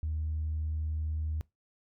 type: tone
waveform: sine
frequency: 77.78 Hz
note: D#2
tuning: in tune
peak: -29 dBFS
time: 0.03-1.41 s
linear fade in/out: 0 ms
effects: noise-tail reverb RT60 0.2 s tail -23 dB re dry + tanh soft clip ceiling -26 dBFS